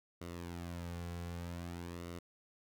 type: tone with flanger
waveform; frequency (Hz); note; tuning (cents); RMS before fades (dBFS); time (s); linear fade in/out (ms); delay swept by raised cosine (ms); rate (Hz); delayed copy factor
sawtooth; 86.3; F2; -20; -44; 0.21-2.19; 5; 1.2 to 3.3; 0.53; -0.6
effects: none